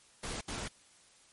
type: noise bursts at uneven times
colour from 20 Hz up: pink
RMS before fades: -39 dBFS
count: 2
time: 0.23-0.41 / 0.48-0.68 s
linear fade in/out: 5 ms
effects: white hiss -62 dBFS RMS until 1.32 s + MP3 48 kbps